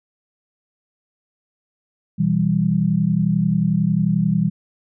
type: chord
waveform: sine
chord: E minor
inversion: second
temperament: equal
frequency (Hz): 123.47 / 164.81 / 196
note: B2 / E3 / G3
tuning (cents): 0 / 0 / 0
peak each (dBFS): -24 / -18 / -19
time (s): 2.18-4.5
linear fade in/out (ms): 20
effects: none